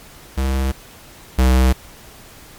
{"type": "tone pair in turn", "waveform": "square", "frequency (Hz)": [66.4, 64.09], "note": ["C2", "C2"], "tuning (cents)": [26, -35], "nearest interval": "minor second", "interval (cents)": 61, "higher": "first", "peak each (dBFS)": [-17, -11], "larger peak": "second", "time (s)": [[0.37, 0.72], [1.38, 1.73]], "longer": "neither", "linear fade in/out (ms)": 10, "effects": ["pink hiss -42 dBFS RMS until 2.58 s", "MP3 96 kbps"]}